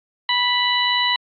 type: harmonic tone with a mistuned harmonic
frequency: 988 Hz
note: B5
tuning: in tune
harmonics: 1 / 2 / 3 / 4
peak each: -22 / -22 / -22 / -22 dBFS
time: 0.29-1.16 s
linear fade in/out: 2 ms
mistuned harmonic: 1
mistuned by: -15 cents
effects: AAC 64 kbps